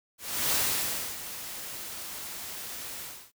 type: noise with ADSR envelope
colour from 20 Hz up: white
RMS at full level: -26 dBFS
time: 0.18-3.32 s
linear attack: 340 ms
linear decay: 640 ms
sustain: -13 dB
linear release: 310 ms
effects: noise-tail reverb RT60 0.1 s tail -25 dB re dry